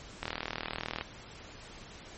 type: click train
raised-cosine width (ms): 0.3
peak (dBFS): -17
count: 32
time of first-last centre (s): 0.23-1.011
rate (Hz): 39.7
effects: pink hiss -49 dBFS RMS until 2.17 s + MP3 32 kbps